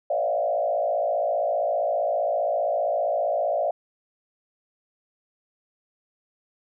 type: tone with frequency modulation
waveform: sine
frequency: 632 Hz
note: D#5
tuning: 27 cents sharp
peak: -21 dBFS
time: 0.1-3.71 s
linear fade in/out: 5 ms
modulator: 55.2 Hz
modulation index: 1.6
effects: none